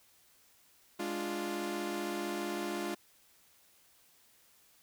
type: chord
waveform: sawtooth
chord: D diminished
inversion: second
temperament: equal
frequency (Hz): 207.7 / 293.7 / 349.2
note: Ab3 / D4 / F4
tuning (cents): 0 / 0 / 0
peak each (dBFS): -37 / -37 / -33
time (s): 0.99-2.95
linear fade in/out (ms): 10
effects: white hiss -65 dBFS RMS until 4.82 s